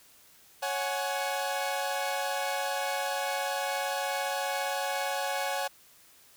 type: chord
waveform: sawtooth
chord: C# suspended fourth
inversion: none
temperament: equal with one note detuned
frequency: 554.4 / 740 / 840.3 Hz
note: C#5 / F#5 / G#5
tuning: 0 / 0 / +20 cents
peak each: -30 dBFS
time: 0.62-5.68 s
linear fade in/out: 10 ms
effects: white hiss -58 dBFS RMS until 6.36 s